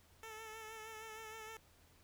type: tone with vibrato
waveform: 10% pulse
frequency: 440 Hz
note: A4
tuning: in tune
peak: -40 dBFS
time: 0.23-1.57 s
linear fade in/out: 2 ms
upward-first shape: sine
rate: 6.4 Hz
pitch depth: 32 cents each way
effects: added 83 Hz sine -70 dBFS peak until 2.03 s + pink hiss -68 dBFS RMS until 2.03 s